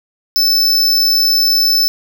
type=tone; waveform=square; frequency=5274 Hz; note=E8; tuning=in tune; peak=-10 dBFS; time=0.36-1.88 s; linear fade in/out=0 ms; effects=none